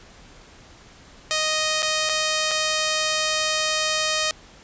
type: tone with dropouts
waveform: 5% pulse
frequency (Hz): 622.3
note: D#5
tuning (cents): 0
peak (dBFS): -9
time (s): 1.31-4.31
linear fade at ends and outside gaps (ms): 0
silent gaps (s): 1.822-1.828 / 2.091-2.095 / 2.511-2.515
effects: pink hiss -48 dBFS RMS until 4.63 s + resampled to 16000 Hz